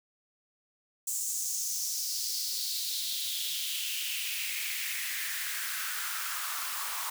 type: noise with high-pass filter sweep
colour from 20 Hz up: white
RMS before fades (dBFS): -34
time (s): 1.07-7.1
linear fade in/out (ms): 5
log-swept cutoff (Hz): 7400 to 1000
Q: 3.5
effects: none